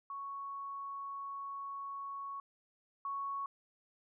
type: tone pair in turn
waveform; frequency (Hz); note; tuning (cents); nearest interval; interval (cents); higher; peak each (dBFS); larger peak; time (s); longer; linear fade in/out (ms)
sine; 1110 / 1110; C#6 / C#6; +2 / +2; unison; 0; neither; -40 / -36; second; 0.1-2.4 / 3.05-3.46; first; 2
effects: none